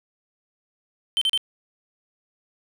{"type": "tone bursts", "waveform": "triangle", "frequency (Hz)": 3101, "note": "G7", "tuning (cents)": -19, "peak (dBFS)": -17, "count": 3, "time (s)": [1.17, 1.376], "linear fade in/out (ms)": 0, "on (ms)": 44, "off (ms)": 37, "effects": []}